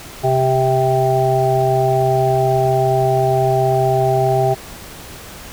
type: harmonic tone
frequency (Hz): 130.81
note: C3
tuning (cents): 0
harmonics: 1 / 3 / 5 / 6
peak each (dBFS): -18 / -18 / -18 / -18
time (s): 0.23-4.55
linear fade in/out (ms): 20
effects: pink hiss -35 dBFS RMS until 5.52 s